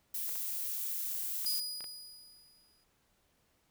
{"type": "noise", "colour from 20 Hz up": "violet", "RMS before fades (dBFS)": -37, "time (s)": [0.14, 1.6], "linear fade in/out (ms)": 5}
{"type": "clicks", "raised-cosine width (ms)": 0.3, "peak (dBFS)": -33, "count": 5, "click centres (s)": [0.293, 0.356, 1.447, 1.807, 1.842]}
{"type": "tone with exponential decay", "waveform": "sawtooth", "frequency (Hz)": 4928, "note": "D#8", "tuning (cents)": -17, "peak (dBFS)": -28, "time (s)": [1.46, 2.84], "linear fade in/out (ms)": 2, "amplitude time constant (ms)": 300}
{"effects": ["pink hiss -73 dBFS RMS until 3.7 s"]}